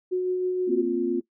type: tone with tremolo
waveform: sine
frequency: 366 Hz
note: F#4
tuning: 19 cents flat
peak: -21 dBFS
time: 0.11-0.83 s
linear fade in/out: 20 ms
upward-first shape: sine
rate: 6.3 Hz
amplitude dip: 25%
type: chord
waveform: sine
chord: Bb suspended second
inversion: none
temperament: just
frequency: 233.1 / 262.2 / 349.6 Hz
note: Bb3 / C4 / F4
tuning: 0 / +4 / +2 cents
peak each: -30 / -28 / -24 dBFS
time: 0.67-1.21 s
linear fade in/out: 20 ms
effects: noise-tail reverb RT60 0.1 s tail -18 dB re dry